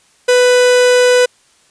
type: tone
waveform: 45% pulse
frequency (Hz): 496.3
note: B4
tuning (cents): +8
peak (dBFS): -7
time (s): 0.28-1.26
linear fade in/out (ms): 10
effects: white hiss -52 dBFS RMS until 1.7 s + resampled to 22050 Hz